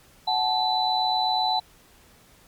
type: tone cluster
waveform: sine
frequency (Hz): 739 / 867 / 3990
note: F#5 / A5 / B7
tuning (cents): -2 / -26 / +17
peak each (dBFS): -25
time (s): 0.27-1.6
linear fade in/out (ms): 10
effects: pink hiss -55 dBFS RMS until 2.47 s + MP3 96 kbps